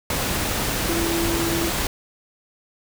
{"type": "tone in noise", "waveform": "sine", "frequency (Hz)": 335.3, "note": "E4", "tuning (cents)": 30, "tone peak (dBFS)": -23, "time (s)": [0.89, 1.7], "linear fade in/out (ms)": 2, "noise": "pink", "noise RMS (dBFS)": -24, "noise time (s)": [0.1, 1.87], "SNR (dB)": -2, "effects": []}